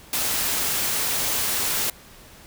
white noise, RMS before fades -24 dBFS, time 0.13-1.9 s, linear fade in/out 2 ms, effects pink hiss -47 dBFS RMS until 2.46 s

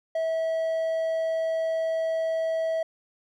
triangle tone, 649 Hz, E5, 27 cents flat, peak -22 dBFS, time 0.15-2.83 s, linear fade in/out 5 ms, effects none

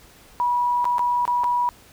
sine tone with dropouts, 972 Hz, B5, 28 cents flat, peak -18 dBFS, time 0.4-1.69 s, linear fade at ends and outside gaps 0 ms, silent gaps 0.844-0.853 / 0.983-0.993 / 1.253-1.278 / 1.436-1.442 s, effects pink hiss -50 dBFS RMS until 1.92 s

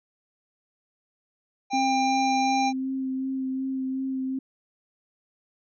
harmonic tone, 797 Hz, G5, 28 cents sharp, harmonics 1 / 3 / 5 / 7 / 8, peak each -22 / -32 / -36 / -39 / -40 dBFS, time 1.7-2.73 s, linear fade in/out 50 ms
sine tone with vibrato, 263.8 Hz, C4, 14 cents sharp, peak -26 dBFS, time 1.73-4.39 s, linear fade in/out 5 ms, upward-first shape sine, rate 2.7 Hz, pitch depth 15 cents each way
effects none

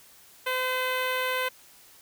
10% pulse tone with notch filter, 511 Hz, C5, 41 cents flat, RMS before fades -28 dBFS, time 0.46-1.49 s, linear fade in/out 10 ms, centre 7000 Hz, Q 1.3, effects white hiss -54 dBFS RMS until 2.01 s

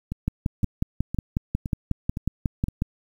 two click trains, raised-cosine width 5 ms, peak -10 / -16 dBFS, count 15 / 6, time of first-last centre 0.28-2.821 / 0.12-2.684 s, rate 5.51 / 1.95 Hz, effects 8-bit

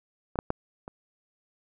clicks, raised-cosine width 1 ms, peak -21 / -10 / -12 / -25 dBFS, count 4, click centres 0.357 / 0.389 / 0.504 / 0.879 s, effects none

